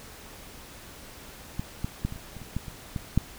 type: clicks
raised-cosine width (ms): 5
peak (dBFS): -17 / -16 / -14 / -24 / -30 / -28 / -30 / -16 / -27 / -18 / -8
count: 11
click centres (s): 1.595 / 1.845 / 2.05 / 2.124 / 2.16 / 2.367 / 2.417 / 2.566 / 2.682 / 2.962 / 3.176
effects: pink hiss -46 dBFS RMS until 3.38 s